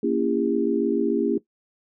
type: chord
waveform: sine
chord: A# diminished seventh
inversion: none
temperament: just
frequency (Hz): 233.1 / 279.7 / 335.6 / 402.8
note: A#3 / C#4 / E4 / G4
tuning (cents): 0 / +16 / +31 / +47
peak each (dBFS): -25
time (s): 0.03-1.38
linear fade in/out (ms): 5
effects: noise-tail reverb RT60 0.1 s tail -17 dB re dry